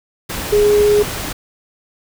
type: tone in noise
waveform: sine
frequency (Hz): 415.3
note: G#4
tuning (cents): 0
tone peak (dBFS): -9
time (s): 0.52-1.03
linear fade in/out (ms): 10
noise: pink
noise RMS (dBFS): -24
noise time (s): 0.29-1.33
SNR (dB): +12
effects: none